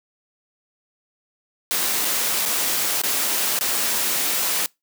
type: noise with dropouts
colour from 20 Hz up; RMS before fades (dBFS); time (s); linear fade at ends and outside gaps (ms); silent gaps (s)
white; -22; 1.71-4.66; 0; 2.047-2.051 / 2.453-2.459 / 3.016-3.036 / 3.589-3.61
effects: noise-tail reverb RT60 0.2 s tail -25 dB re dry + high-pass 200 Hz 12 dB/octave